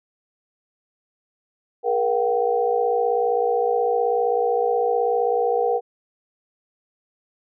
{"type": "tone cluster", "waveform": "sine", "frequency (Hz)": [421.1, 476.9, 713, 772], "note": ["G#4", "A#4", "F5", "G5"], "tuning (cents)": [24, 39, 36, -27], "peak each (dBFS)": [-27, -20, -27, -24], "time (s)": [1.83, 5.81], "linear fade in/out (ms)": 50, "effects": []}